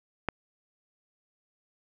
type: click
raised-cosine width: 0.5 ms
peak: -12 dBFS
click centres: 0.287 s
effects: none